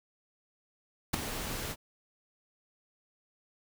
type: noise with ADSR envelope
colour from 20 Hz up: pink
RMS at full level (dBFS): -26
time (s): 1.13-1.76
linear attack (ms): 12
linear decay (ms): 6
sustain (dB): -11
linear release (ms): 51
effects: none